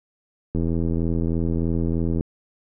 click train, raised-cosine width 3 ms, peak -12 dBFS, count 139, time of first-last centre 0.55-2.209 s, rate 83.2 Hz, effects none

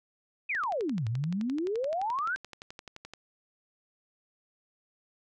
sine exponential two-way sweep, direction down then up, 2610 to 105.5 to 1608 Hz, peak -28 dBFS, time 0.49-2.36 s, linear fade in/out 10 ms, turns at 1.07 s
click train, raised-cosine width 0.2 ms, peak -26 dBFS, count 31, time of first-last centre 0.55-3.136 s, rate 11.6 Hz
effects none

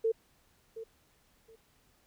sine tone with echo, 450 Hz, A4, 39 cents sharp, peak -25 dBFS, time 0.04-0.12 s, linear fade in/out 10 ms, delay 720 ms, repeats 2, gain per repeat -14 dB, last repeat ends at 1.56 s, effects pink hiss -68 dBFS RMS until 2.06 s

